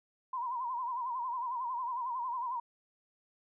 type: tone with vibrato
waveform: sine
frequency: 987.8 Hz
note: B5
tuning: in tune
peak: -33 dBFS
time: 0.33-2.6 s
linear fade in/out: 5 ms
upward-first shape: sine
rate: 11 Hz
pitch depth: 100 cents each way
effects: none